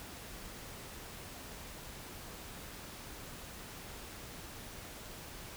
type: silence
effects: pink hiss -48 dBFS RMS until 5.56 s